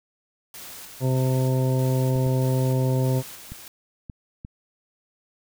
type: noise with tremolo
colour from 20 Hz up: white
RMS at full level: -40 dBFS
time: 0.54-3.68 s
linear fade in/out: 2 ms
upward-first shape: square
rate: 1.6 Hz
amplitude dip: 30%
type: harmonic tone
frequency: 129.9 Hz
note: C3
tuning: 12 cents flat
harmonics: 1 / 2 / 3 / 4 / 5 / 7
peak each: -20 / -29 / -30 / -30 / -36 / -37 dBFS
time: 1-3.23 s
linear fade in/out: 50 ms
type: clicks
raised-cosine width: 5 ms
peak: -24 dBFS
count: 5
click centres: 2.159 / 2.265 / 3.52 / 4.098 / 4.449 s
effects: none